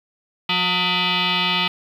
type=tone with frequency modulation; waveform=sine; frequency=176.8 Hz; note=F3; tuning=22 cents sharp; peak=-17 dBFS; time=0.49-1.68 s; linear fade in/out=5 ms; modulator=542 Hz; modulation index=6.6; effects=8-bit